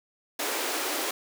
pink high-pass noise, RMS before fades -30 dBFS, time 0.39-1.11 s, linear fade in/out 5 ms, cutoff 290 Hz, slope 48 dB/octave, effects none

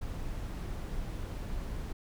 brown noise, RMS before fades -37 dBFS, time 0.01-1.93 s, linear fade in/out 10 ms, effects none

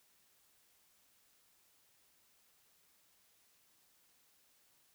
silence, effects white hiss -71 dBFS RMS until 4.94 s

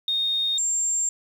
sine tone pair in turn, 3695 / 7390 Hz, A#7 / A#8, -16 / -16 cents, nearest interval octave, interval 1200 cents, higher second, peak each -21 dBFS, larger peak neither, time 0.08-0.58 / 0.58-1.09 s, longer second, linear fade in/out 2 ms, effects 8-bit

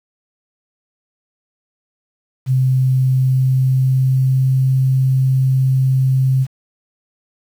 sine tone with pitch glide, 130 to 131.66 Hz, C3 to C3, -11 to +11 cents, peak -11 dBFS, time 2.46-6.47 s, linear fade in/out 50 ms, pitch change +22 cents, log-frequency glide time 2.83-4.66 s, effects 7-bit

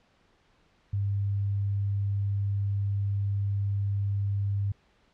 sine tone, 100 Hz, G2, 35 cents sharp, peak -25 dBFS, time 0.93-4.72 s, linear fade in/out 5 ms, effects pink hiss -65 dBFS RMS until 5.13 s + low-pass 4000 Hz 12 dB/octave

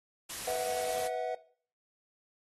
white noise, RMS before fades -40 dBFS, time 0.29-1.08 s, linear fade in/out 10 ms
triangle chord, B suspended fourth, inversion none, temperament equal with one note detuned, 493.9 / 646.1 / 740 Hz, B4 / E5 / F#5, 0 / -35 / 0 cents, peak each -34 dBFS, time 0.47-1.35 s, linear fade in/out 5 ms
effects noise-tail reverb RT60 0.5 s tail -18 dB re dry + AAC 32 kbps

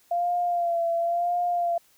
sine tone with vibrato, 690 Hz, F5, 21 cents flat, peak -22 dBFS, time 0.11-1.78 s, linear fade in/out 5 ms, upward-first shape sine, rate 0.96 Hz, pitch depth 40 cents each way, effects white hiss -61 dBFS RMS until 1.97 s

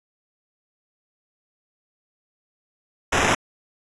violet noise with sample-and-hold, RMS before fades -19 dBFS, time 3.12-3.35 s, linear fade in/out 10 ms, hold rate 4410 Hz, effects resampled to 22050 Hz

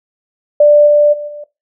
sine tone with level steps, 590 Hz, D5, 8 cents sharp, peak -3 / -5 / -20 / -25 dBFS, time 0.6-1.44 s, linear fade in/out 5 ms, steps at 0.86 / 1.12 / 1.27 s, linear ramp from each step 20 ms, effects noise-tail reverb RT60 0.2 s tail -18 dB re dry

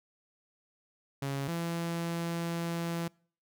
sawtooth tone pair in turn, 138.3 / 168.71 Hz, C#3 / E3, -4 / +40 cents, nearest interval minor third, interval 344 cents, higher second, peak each -28 dBFS, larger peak neither, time 1.22-1.48 / 1.48-3.08 s, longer second, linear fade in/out 5 ms, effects noise-tail reverb RT60 0.5 s tail -26 dB re dry

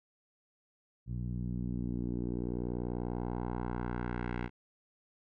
10% pulse tone with low-pass filter sweep, 60.3 Hz, B1, 41 cents flat, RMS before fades -36 dBFS, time 1.06-4.5 s, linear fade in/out 50 ms, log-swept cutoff 130 to 2200 Hz, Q 1.6, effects none

